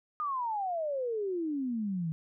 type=exponential sweep; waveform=sine; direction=down; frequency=1238 to 155.56 Hz; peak=-30 dBFS; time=0.2-2.12 s; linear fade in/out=0 ms; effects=none